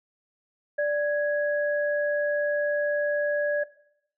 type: tone pair together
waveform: sine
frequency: 587.3 / 1663.2 Hz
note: D5 / G#6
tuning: 0 / +2 cents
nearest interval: octave + tritone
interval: 1802 cents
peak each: -23 / -29 dBFS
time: 0.78-3.64 s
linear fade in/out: 10 ms
effects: noise-tail reverb RT60 0.7 s tail -17 dB re dry